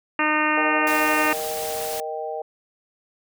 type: harmonic tone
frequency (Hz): 305.5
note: D#4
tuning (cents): -32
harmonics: 1 / 2 / 3 / 4 / 5 / 6 / 7 / 8 / 9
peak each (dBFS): -26 / -30 / -26 / -25 / -29 / -25 / -31 / -29 / -28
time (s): 0.19-1.33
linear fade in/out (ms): 2
type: chord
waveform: sine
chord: Eb major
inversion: second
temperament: equal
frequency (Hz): 466.2 / 622.3 / 784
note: Bb4 / Eb5 / G5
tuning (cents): 0 / 0 / 0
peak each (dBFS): -31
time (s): 0.57-2.42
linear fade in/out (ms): 5
type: noise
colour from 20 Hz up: white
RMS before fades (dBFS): -32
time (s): 0.87-2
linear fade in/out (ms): 0
effects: none